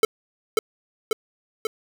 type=tone with echo; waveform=square; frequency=440 Hz; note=A4; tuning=in tune; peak=-13 dBFS; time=0.03-0.05 s; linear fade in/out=2 ms; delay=540 ms; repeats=3; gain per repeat=-3 dB; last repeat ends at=1.67 s; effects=7-bit